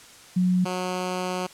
sine / 10% pulse tone pair in turn, 182 / 182.64 Hz, F#3 / F#3, -28 / -22 cents, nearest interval unison, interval 6 cents, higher second, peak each -18 / -18 dBFS, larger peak neither, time 0.36-0.65 / 0.65-1.47 s, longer second, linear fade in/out 10 ms, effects white hiss -48 dBFS RMS until 1.53 s + low-pass 9000 Hz 12 dB/octave

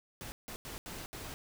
pink noise bursts at uneven times, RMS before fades -44 dBFS, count 5, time 0.21-0.32 / 0.48-0.56 / 0.65-0.78 / 0.86-1.06 / 1.13-1.34 s, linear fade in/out 0 ms, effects none

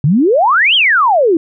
sine exponential two-way sweep, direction up then down, 130.81 to 3322 to 308.4 Hz, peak -7 dBFS, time 0.04-1.37 s, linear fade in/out 2 ms, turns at 0.75 s, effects none

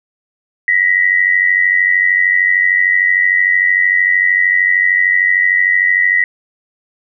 sine tone pair together, 1897.8 / 1991 Hz, A#6 / B6, +31 / +14 cents, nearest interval minor second, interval 83 cents, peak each -12 dBFS, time 0.68-6.24 s, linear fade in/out 2 ms, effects none

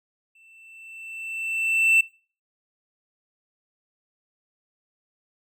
triangle tone with exponential growth, 2671 Hz, E7, 22 cents sharp, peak -12 dBFS, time 0.35-2.01 s, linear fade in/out 5 ms, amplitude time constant 360 ms, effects noise-tail reverb RT60 0.4 s tail -23 dB re dry

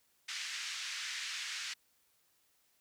pink band-pass noise, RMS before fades -41 dBFS, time 0.28-1.74 s, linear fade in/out 10 ms, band 1700 to 6800 Hz, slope 24 dB/octave, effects white hiss -73 dBFS RMS until 2.8 s

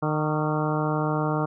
harmonic tone with a mistuned harmonic, 152.8 Hz, D#3, 31 cents flat, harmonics 1 / 2 / 3 / 4 / 5 / 6 / 7 / 8 / 9, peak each -26 / -29 / -31 / -32 / -33 / -34 / -34 / -35 / -36 dBFS, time 0.02-1.46 s, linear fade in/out 10 ms, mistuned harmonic 7, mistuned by +58 cents, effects none

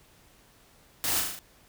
white noise with echo, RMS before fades -29 dBFS, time 1.04-1.2 s, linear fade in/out 0 ms, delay 38 ms, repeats 5, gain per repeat -3 dB, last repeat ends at 1.39 s, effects pink hiss -59 dBFS RMS until 1.68 s

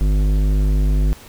sine tone with tanh clipping, 50.4 Hz, G1, 49 cents sharp, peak -15 dBFS, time 0.01-1.13 s, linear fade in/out 0 ms, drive 14 dB, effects pink hiss -42 dBFS RMS until 1.28 s

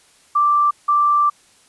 sine tone bursts at uneven times, 1174.7 Hz, D6, in tune, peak -12 dBFS, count 2, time 0.35-0.71 / 0.88-1.3 s, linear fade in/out 10 ms, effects white hiss -53 dBFS RMS until 1.68 s + resampled to 24000 Hz

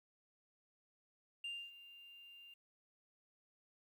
sine tone with ADSR envelope, 2794 Hz, F7, in tune, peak -38 dBFS, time 1.44-2.54 s, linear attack 5 ms, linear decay 260 ms, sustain -17 dB, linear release 5 ms, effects tanh soft clip ceiling -40 dBFS + 12-bit

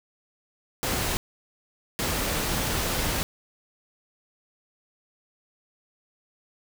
pink noise bursts at uneven times, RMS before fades -27 dBFS, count 2, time 0.83-1.17 / 1.99-3.23 s, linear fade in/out 0 ms, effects none

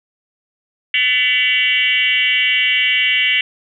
sine tone with frequency modulation, 2513 Hz, D#7, 17 cents sharp, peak -12 dBFS, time 0.94-3.41 s, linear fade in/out 2 ms, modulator 252 Hz, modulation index 2.4, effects none

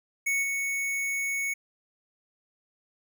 square tone with level steps, 2217 Hz, C#7, in tune, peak -25 / -28 dBFS, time 0.26-1.54 s, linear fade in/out 10 ms, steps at 0.42 s, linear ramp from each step 20 ms, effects none

